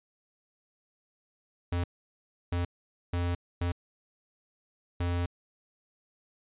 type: tone bursts at uneven times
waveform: square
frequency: 87.4 Hz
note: F2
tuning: 2 cents sharp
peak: -28 dBFS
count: 5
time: 1.72-1.84 / 2.52-2.65 / 3.13-3.35 / 3.61-3.72 / 5-5.26 s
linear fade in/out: 5 ms
effects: resampled to 8000 Hz